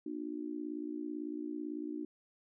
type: tone with amplitude modulation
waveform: sine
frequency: 302.6 Hz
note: D#4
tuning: 48 cents flat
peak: -33 dBFS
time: 0.06-2.05 s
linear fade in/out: 5 ms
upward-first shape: sine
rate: 58 Hz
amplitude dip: 95%
effects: none